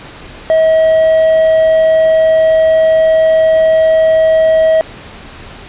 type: tone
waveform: triangle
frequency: 640 Hz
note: D#5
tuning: 49 cents sharp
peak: -4 dBFS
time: 0.5-4.81 s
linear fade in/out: 0 ms
effects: pink hiss -32 dBFS RMS until 5.68 s + resampled to 8000 Hz